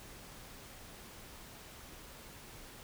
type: silence
effects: pink hiss -52 dBFS RMS until 2.83 s